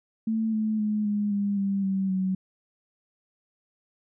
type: tone with pitch steps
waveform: sine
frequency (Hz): 222 / 216.8 / 211.7 / 206.8 / 201.9 / 197.21 / 192.59 / 188.09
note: A3 / A3 / G#3 / G#3 / G#3 / G3 / G3 / F#3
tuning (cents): +16 / -25 / +33 / -7 / -49 / +11 / -30 / +29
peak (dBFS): -23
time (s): 0.27-2.35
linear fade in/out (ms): 5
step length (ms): 260
effects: none